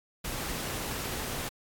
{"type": "noise", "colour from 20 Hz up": "pink", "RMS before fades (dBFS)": -35, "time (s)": [0.24, 1.49], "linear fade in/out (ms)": 10, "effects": ["AAC 64 kbps"]}